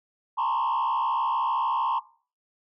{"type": "tone with frequency modulation", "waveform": "sine", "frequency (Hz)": 987.8, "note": "B5", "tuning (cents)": 0, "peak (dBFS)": -21, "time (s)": [0.37, 2], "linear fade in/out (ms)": 20, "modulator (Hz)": 66.5, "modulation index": 1.7, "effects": ["noise-tail reverb RT60 0.4 s tail -19 dB re dry", "tanh soft clip ceiling -21 dBFS"]}